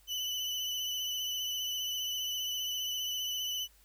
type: tone with vibrato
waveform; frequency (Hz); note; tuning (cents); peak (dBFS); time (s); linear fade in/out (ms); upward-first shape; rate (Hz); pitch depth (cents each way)
35% pulse; 2993; F#7; +19; -31; 0.07-3.68; 50; sine; 15; 26
effects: added 50 Hz sine -63 dBFS peak until 3.84 s + white hiss -65 dBFS RMS until 3.84 s